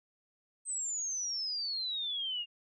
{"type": "exponential sweep", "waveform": "sine", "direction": "down", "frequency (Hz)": [8320, 2794], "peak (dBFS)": -33, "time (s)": [0.65, 2.46], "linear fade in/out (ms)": 50, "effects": []}